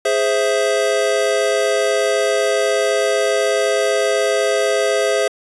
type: chord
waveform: square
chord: Ab augmented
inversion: none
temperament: equal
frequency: 415.3 / 523.3 / 659.3 Hz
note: Ab4 / C5 / E5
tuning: 0 / 0 / 0 cents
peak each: -20 dBFS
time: 0.05-5.28 s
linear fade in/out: 5 ms
effects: resampled to 24000 Hz